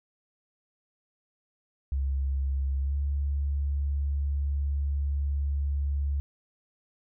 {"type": "tone with pitch glide", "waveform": "sine", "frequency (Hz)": [68, 70.72], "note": ["C#2", "C#2"], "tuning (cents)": [-33, 35], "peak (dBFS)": -25, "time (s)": [1.92, 6.2], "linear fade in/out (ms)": 0, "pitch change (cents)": 68, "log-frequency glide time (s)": [2.82, 2.95], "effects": []}